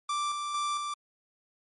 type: tone with tremolo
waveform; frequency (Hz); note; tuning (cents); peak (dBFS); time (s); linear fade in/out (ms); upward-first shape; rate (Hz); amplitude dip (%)
45% pulse; 1174.7; D6; 0; -28; 0.09-0.94; 5; square; 2.2; 35
effects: MP3 48 kbps